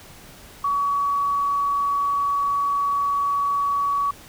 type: tone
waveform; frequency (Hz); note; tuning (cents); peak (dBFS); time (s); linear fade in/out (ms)
sine; 1131; C#6; +34; -19; 0.64-4.11; 5
effects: pink hiss -45 dBFS RMS until 4.28 s